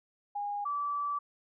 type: tone pair in turn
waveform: sine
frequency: 818 / 1156.8 Hz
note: G#5 / D6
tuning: -26 / -27 cents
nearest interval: tritone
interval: 599 cents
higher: second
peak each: -32 / -30 dBFS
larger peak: second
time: 0.35-0.65 / 0.65-1.19 s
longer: second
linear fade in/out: 10 ms
effects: none